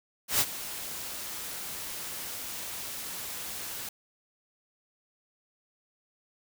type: noise with ADSR envelope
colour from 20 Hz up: white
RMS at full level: -23 dBFS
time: 0.28-3.89 s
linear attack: 120 ms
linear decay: 49 ms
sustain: -15 dB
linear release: 3 ms
effects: none